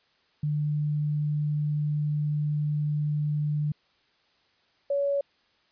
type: tone pair in turn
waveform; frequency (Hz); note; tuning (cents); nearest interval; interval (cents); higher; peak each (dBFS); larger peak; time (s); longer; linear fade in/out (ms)
sine; 149.1 / 562.9; D3 / C#5; +27 / +26; octave + major seventh; 2299; second; -24 / -23; second; 0.43-3.72 / 4.9-5.21; first; 5
effects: white hiss -66 dBFS RMS until 5.71 s + resampled to 11025 Hz